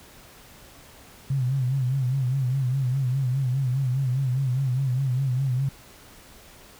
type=tone with vibrato; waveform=sine; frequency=130.81 Hz; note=C3; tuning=in tune; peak=-21 dBFS; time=1.3-5.69 s; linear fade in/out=5 ms; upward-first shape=sine; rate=4.9 Hz; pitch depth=100 cents each way; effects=pink hiss -49 dBFS RMS until 6.79 s